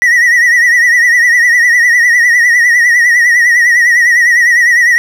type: tone with vibrato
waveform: triangle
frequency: 1916 Hz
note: A#6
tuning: 47 cents sharp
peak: -3 dBFS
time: 0.02-4.98 s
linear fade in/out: 0 ms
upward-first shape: triangle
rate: 9.9 Hz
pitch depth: 86 cents each way
effects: none